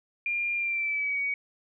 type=tone with pitch glide; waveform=sine; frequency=2400 to 2252 Hz; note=D7 to C#7; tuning=+37 to +27 cents; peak=-26 dBFS; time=0.26-1.34 s; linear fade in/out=2 ms; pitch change=-110 cents; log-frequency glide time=0.56-1.19 s; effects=none